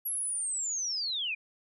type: linear sweep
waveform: sine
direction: down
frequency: 11500 to 2343 Hz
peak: -30 dBFS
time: 0.05-1.35 s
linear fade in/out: 10 ms
effects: none